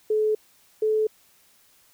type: tone pair in turn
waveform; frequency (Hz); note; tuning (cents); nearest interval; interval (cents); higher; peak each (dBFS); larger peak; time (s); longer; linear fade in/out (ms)
sine; 430 / 433.2; A4 / A4; -40 / -27; unison; 13; second; -19; neither; 0.1-0.35 / 0.82-1.07; neither; 5
effects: white hiss -59 dBFS RMS until 1.93 s